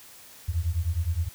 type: beating tone pair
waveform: sine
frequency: 79.1 / 88.8 Hz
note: D#2 / F2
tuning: +29 / +29 cents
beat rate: 9.7 Hz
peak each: -27 dBFS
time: 0.48-1.29 s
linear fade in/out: 10 ms
effects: white hiss -49 dBFS RMS until 1.34 s